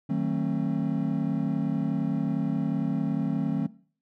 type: chord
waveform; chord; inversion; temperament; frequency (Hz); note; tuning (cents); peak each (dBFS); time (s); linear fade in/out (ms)
triangle; D# diminished seventh; none; just; 155.56 / 186.68 / 224 / 268.8; D#3 / F#3 / A3 / C4; 0 / +16 / +31 / +47; -28; 0.09-3.67; 10
effects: noise-tail reverb RT60 0.5 s tail -21 dB re dry